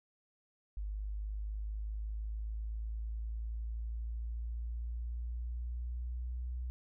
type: exponential sweep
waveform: sine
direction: up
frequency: 51 to 61.74 Hz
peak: -36 dBFS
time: 0.77-6.7 s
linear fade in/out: 0 ms
effects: none